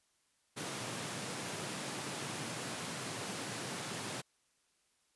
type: high-pass noise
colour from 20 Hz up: pink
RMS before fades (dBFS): -41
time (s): 0.56-4.22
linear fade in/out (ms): 20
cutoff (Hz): 110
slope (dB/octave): 48
effects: white hiss -75 dBFS RMS until 5.15 s + resampled to 24000 Hz